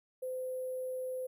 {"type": "tone with sample-and-hold", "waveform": "sine", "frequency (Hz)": 512, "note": "C5", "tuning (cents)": -38, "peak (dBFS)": -35, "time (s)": [0.22, 1.27], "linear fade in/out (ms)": 10, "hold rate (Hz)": 11025, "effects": []}